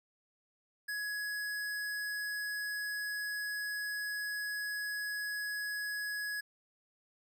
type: tone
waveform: square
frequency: 1677 Hz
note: G#6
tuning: 16 cents sharp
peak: -36 dBFS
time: 0.88-6.41 s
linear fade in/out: 10 ms
effects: none